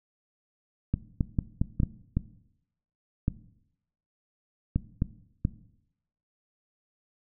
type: clicks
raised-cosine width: 5 ms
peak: -12 dBFS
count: 11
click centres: 0.94 / 1.208 / 1.388 / 1.615 / 1.801 / 1.833 / 2.17 / 3.281 / 4.76 / 5.021 / 5.451 s
effects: noise-tail reverb RT60 0.8 s tail -17 dB re dry